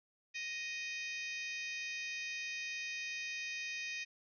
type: harmonic tone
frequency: 622.3 Hz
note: D#5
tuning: in tune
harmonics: 3 / 4 / 5 / 6 / 7 / 8 / 9 / 10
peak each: -46 / -41 / -54 / -51 / -57 / -52 / -56 / -53 dBFS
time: 0.34-4.05 s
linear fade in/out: 20 ms
effects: none